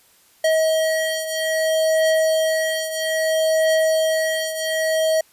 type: beating tone pair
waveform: square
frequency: 637 / 637.61 Hz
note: D#5 / D#5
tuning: +41 / +42 cents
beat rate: 0.61 Hz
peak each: -19 / -24 dBFS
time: 0.44-5.21 s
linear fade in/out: 5 ms
effects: white hiss -55 dBFS RMS until 5.32 s + resampled to 32000 Hz